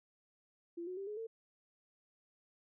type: tone with pitch steps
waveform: sine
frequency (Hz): 341.5 / 366 / 392.3 / 420.4 / 450.6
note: F4 / F#4 / G4 / G#4 / A4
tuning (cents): -39 / -19 / +1 / +21 / +41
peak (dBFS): -40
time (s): 0.77-1.27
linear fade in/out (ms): 10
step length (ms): 100
effects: none